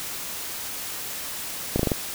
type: slowing click train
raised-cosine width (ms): 2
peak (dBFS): -8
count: 5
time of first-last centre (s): 1.76-1.918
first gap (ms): 34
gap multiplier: 1.1
effects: white hiss -33 dBFS RMS until 2.14 s